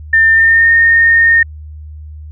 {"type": "tone with pitch glide", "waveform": "sine", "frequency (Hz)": [1800, 1835.7], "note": ["A6", "A#6"], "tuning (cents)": [39, -27], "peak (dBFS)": -5, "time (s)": [0.13, 1.43], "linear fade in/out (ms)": 5, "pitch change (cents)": 34, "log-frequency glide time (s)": [0.32, 0.7], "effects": ["added 76 Hz sine -27 dBFS peak until 2.31 s"]}